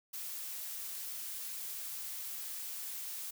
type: noise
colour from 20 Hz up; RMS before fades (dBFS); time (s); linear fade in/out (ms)
blue; -42; 0.13-3.31; 10
effects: none